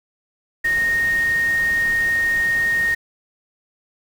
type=tone in noise; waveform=sine; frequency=1854 Hz; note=A#6; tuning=10 cents flat; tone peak=-16 dBFS; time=0.64-2.95 s; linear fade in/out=10 ms; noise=pink; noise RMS=-34 dBFS; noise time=0.64-2.95 s; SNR=+15 dB; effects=none